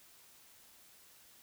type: silence
effects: white hiss -61 dBFS RMS until 1.42 s